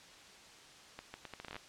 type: accelerating click train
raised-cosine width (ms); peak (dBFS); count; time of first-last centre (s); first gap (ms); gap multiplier
0.3; -28; 12; 0.99-1.565; 150; 0.75
effects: white hiss -56 dBFS RMS until 1.68 s + low-pass 6000 Hz 12 dB/octave